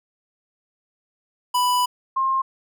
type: tone pair in turn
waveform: square / sine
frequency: 990 / 1063.6 Hz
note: B5 / C6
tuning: +4 / +28 cents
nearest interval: minor second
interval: 124 cents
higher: second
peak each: -18 dBFS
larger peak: neither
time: 1.54-1.86 / 2.16-2.42 s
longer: first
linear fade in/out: 10 ms
effects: none